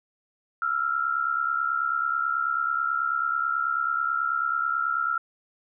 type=tone pair together; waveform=sine; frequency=1327.7 / 1396.9 Hz; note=E6 / F6; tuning=+12 / 0 cents; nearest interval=minor second; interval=88 cents; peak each=-26 / -26 dBFS; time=0.62-5.18 s; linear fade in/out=2 ms; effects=none